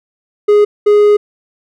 triangle tone pair in turn, 415.3 / 415.3 Hz, G#4 / G#4, 0 / 0 cents, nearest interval unison, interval 0 cents, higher neither, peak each -3 dBFS, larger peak neither, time 0.48-0.65 / 0.86-1.17 s, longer second, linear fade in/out 10 ms, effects none

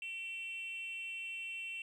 sine tone with frequency modulation, 2706 Hz, E7, 45 cents sharp, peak -38 dBFS, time 0.02-1.82 s, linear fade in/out 2 ms, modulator 385 Hz, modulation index 0.48, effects tanh soft clip ceiling -38 dBFS + 12-bit

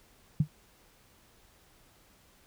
sine tone with exponential decay, 151 Hz, D3, 48 cents sharp, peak -17 dBFS, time 0.4-0.48 s, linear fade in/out 5 ms, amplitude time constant 16 ms, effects pink hiss -62 dBFS RMS until 2.46 s

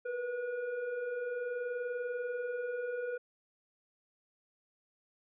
sine tone with frequency modulation, 491.2 Hz, B4, 9 cents flat, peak -34 dBFS, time 0.05-3.18 s, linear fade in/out 10 ms, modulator 962 Hz, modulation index 0.69, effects none

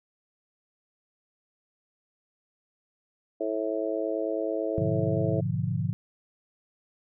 harmonic tone, 109.1 Hz, A2, 14 cents flat, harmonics 3 / 4 / 5 / 6, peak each -32 / -32 / -32 / -32 dBFS, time 3.4-5.41 s, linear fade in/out 10 ms
sine chord, G# diminished seventh, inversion none, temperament equal, 103.83 / 123.47 / 146.83 / 174.61 Hz, G#2 / B2 / D3 / F3, 0 / 0 / 0 / 0 cents, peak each -31 dBFS, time 4.78-5.93 s, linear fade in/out 0 ms
effects none

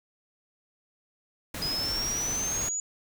pink noise, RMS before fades -36 dBFS, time 1.54-2.69 s, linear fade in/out 5 ms
sine exponential sweep, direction up, 4978 to 6940 Hz, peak -28 dBFS, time 1.62-2.8 s, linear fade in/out 2 ms
effects none

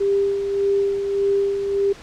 sine tone with tremolo, 397.6 Hz, G4, 25 cents sharp, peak -15 dBFS, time 0-1.93 s, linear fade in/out 10 ms, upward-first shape sine, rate 1.7 Hz, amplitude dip 50%, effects pink hiss -42 dBFS RMS until 2.02 s + low-pass 6000 Hz 12 dB/octave

